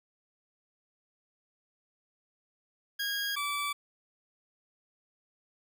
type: tone pair in turn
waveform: 20% pulse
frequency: 1635 / 1156.1 Hz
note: G#6 / D6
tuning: -28 / -28 cents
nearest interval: tritone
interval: 600 cents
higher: first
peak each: -26 dBFS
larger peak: neither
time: 2.99-3.36 / 3.36-3.73 s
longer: neither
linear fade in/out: 10 ms
effects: none